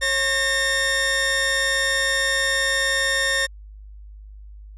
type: tone pair together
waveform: sawtooth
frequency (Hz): 543 / 1826.4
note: C#5 / A#6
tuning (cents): -36 / -36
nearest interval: octave + major sixth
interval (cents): 2100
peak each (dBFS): -23 / -16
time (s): 0.01-3.47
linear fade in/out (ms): 20
effects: added 51 Hz sine -38 dBFS peak until 4.77 s + resampled to 24000 Hz